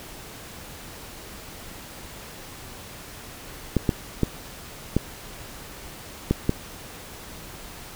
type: clicks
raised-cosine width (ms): 3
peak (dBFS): -6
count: 6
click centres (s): 3.767 / 3.892 / 4.233 / 4.966 / 6.31 / 6.494
effects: pink hiss -41 dBFS RMS until 7.95 s